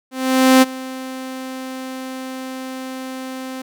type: tone with ADSR envelope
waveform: sawtooth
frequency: 260.5 Hz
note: C4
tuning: 7 cents flat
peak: -3 dBFS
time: 0.11-3.62 s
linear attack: 510 ms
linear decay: 26 ms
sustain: -20 dB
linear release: 6 ms
effects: none